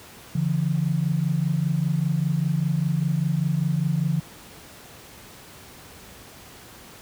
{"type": "tone pair together", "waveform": "sine", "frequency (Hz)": [143.65, 168.7], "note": ["D3", "E3"], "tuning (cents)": [-38, 40], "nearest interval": "minor third", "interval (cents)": 278, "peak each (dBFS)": -23, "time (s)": [0.35, 4.2], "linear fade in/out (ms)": 5, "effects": ["pink hiss -45 dBFS RMS until 7.01 s", "high-pass 60 Hz 12 dB/octave"]}